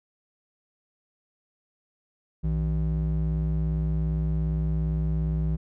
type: ring-modulated tone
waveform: triangle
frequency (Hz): 110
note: A2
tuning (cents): 0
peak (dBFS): -18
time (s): 2.43-5.57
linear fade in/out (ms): 20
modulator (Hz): 48.7
effects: none